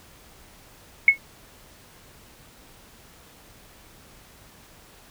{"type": "tone with exponential decay", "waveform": "sine", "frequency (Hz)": 2193, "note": "C#7", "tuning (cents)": -19, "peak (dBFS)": -6, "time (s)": [1.08, 1.18], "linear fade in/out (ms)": 2, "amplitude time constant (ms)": 20, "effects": ["pink hiss -51 dBFS RMS until 5.1 s"]}